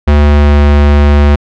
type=tone with pitch glide; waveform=square; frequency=73.42 to 72.53 Hz; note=D2 to D2; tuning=0 to -21 cents; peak=-4 dBFS; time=0.07-1.36 s; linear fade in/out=10 ms; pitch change=-21 cents; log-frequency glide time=0.17-0.6 s; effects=low-pass 3000 Hz 12 dB/octave